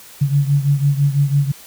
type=beating tone pair; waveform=sine; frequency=140.2 / 146.2 Hz; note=C#3 / D3; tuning=+20 / -7 cents; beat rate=6 Hz; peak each=-14 / -18 dBFS; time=0.21-1.52 s; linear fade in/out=10 ms; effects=white hiss -41 dBFS RMS until 1.66 s